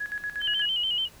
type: tone with tremolo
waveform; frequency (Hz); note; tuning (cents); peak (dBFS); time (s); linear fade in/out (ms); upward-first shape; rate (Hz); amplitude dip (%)
sine; 1678; G#6; +17; -28; 0-0.66; 10; square; 8.4; 75
type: tone with vibrato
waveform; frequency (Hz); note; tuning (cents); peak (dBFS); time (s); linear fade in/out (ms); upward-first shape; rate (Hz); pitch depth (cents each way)
sine; 3000; F#7; +23; -24; 0.4-1.09; 50; square; 6.9; 56
effects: pink hiss -52 dBFS RMS until 1.2 s